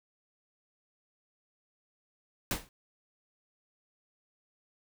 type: noise with exponential decay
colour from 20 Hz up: pink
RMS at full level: -27 dBFS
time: 2.51-2.69 s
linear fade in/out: 1 ms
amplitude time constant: 39 ms
effects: none